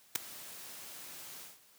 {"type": "noise with ADSR envelope", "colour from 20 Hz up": "white", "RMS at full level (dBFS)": -26, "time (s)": [0.15, 1.6], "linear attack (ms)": 8, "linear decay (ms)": 5, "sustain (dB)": -22, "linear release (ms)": 190, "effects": ["white hiss -63 dBFS RMS until 1.78 s", "high-pass 100 Hz 12 dB/octave"]}